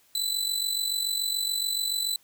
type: tone with amplitude modulation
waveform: sawtooth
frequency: 3995 Hz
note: B7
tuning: 19 cents sharp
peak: -20 dBFS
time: 0.15-2.16 s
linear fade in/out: 2 ms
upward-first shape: sine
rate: 47 Hz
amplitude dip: 65%
effects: white hiss -62 dBFS RMS until 2.23 s